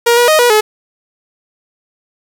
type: tone with pitch steps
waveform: sawtooth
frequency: 472.3 / 482.4 / 622 / 484.3 / 427.7 Hz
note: A#4 / B4 / D#5 / B4 / A4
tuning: +23 / -41 / -1 / -34 / -49 cents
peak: -3 dBFS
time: 0.06-0.61 s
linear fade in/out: 10 ms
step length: 110 ms
effects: none